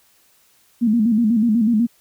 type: tone with vibrato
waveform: sine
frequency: 224.5 Hz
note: A3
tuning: 35 cents sharp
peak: -13 dBFS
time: 0.81-1.87 s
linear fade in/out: 20 ms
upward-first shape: square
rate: 8.1 Hz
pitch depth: 95 cents each way
effects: white hiss -57 dBFS RMS until 2 s